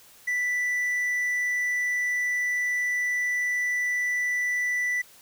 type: tone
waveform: triangle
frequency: 1975.5 Hz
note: B6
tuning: in tune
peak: -22 dBFS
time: 0.27-5.02 s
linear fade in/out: 10 ms
effects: white hiss -53 dBFS RMS until 5.21 s